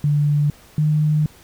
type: tone pair in turn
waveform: sine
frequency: 146.8 / 152.19 Hz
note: D3 / D#3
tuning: 0 / -38 cents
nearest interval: minor second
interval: 62 cents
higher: second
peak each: -14 dBFS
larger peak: neither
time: 0.04-0.5 / 0.78-1.26 s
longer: second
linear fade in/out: 2 ms
effects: pink hiss -48 dBFS RMS until 1.43 s